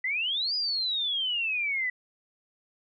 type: exponential two-way sweep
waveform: sine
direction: up then down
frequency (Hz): 1960 to 4978 to 1960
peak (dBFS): -26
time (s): 0.04-1.9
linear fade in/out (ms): 5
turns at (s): 0.55
effects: none